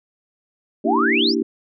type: chord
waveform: sine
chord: E half-diminished seventh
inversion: second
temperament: equal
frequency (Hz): 233.1 / 293.7 / 329.6 / 392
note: Bb3 / D4 / E4 / G4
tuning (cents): 0 / 0 / 0 / 0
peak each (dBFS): -23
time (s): 0.84-1.43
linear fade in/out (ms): 10
type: exponential sweep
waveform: sine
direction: up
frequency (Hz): 564 to 5800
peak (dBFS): -17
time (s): 0.84-1.35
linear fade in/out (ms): 50
effects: none